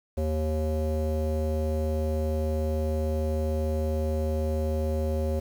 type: tone with low-pass filter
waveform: square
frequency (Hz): 77.78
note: D#2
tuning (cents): 0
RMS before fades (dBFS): -27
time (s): 0.17-5.4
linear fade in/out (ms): 10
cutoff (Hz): 540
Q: 3.7
effects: 8-bit